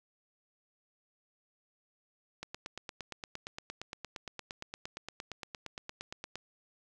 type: click train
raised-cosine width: 0.2 ms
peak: -23 dBFS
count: 35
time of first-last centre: 2.43-6.356 s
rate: 8.66 Hz
effects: none